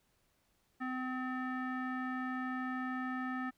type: tone with low-pass filter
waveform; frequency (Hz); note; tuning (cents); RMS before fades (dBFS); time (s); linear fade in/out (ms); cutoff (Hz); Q
square; 256.2; C4; -36; -38; 0.8-3.51; 20; 1600; 9.9
effects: pink hiss -75 dBFS RMS until 3.57 s